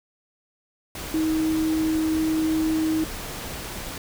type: tone in noise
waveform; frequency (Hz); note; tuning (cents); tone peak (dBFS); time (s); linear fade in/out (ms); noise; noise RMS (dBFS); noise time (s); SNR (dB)
sine; 316.5; D#4; +30; -20; 1.14-3.04; 2; pink; -34; 0.95-3.98; +11
effects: none